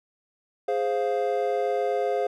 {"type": "chord", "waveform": "triangle", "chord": "F minor", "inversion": "first", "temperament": "equal", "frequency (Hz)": [415.3, 523.3, 698.5], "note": ["Ab4", "C5", "F5"], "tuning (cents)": [0, 0, 0], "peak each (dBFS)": [-25, -25, -26], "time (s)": [0.68, 2.27], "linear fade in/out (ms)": 5, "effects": []}